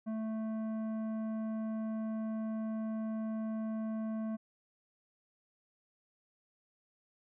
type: tone with tanh clipping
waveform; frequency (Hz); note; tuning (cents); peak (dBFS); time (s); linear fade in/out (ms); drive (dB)
triangle; 220; A3; 0; -36; 0.06-4.37; 20; 15
effects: none